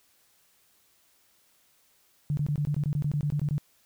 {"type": "tone bursts", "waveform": "sine", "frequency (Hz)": 146.83, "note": "D3", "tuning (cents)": 0, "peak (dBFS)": -24, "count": 14, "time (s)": [2.3, 3.581], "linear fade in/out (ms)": 0, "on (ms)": 72, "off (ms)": 21, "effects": ["white hiss -65 dBFS RMS until 3.85 s"]}